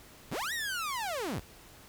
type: linear two-way sweep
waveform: sawtooth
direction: up then down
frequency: 56.2 to 1938 to 56.2 Hz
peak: -29 dBFS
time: 0.31-1.4 s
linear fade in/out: 10 ms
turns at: 0.53 s
effects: pink hiss -54 dBFS RMS until 1.88 s